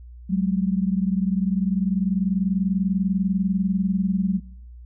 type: tone pair together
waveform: sine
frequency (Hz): 186.01 / 206.2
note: F#3 / G#3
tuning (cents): +9 / -12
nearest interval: major second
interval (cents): 179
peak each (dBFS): -20 / -24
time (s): 0.29-4.4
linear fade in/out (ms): 20
effects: noise-tail reverb RT60 0.7 s tail -23 dB re dry + added 60 Hz sine -39 dBFS peak until 4.85 s